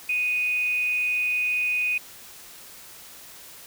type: tone with amplitude modulation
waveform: sine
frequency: 2489 Hz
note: D#7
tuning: in tune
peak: -20 dBFS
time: 0.09-1.98 s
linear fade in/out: 5 ms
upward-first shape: sine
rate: 299 Hz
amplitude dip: 35%
effects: white hiss -45 dBFS RMS until 3.66 s